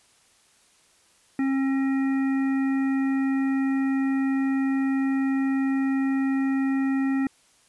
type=harmonic tone; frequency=269.7 Hz; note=C#4; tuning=47 cents flat; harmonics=1 / 3 / 5 / 7 / 9; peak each=-21 / -38 / -41 / -37 / -45 dBFS; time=1.39-7.27 s; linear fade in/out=2 ms; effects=white hiss -60 dBFS RMS until 7.68 s + resampled to 24000 Hz